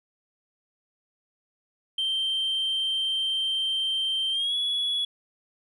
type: tone with pitch glide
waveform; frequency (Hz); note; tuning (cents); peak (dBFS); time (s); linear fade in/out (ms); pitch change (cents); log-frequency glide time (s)
sine; 3136 to 3381; G7 to G#7; 0 to +30; -22; 1.98-5.05; 5; +130; 4.31-4.55
effects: tanh soft clip ceiling -22 dBFS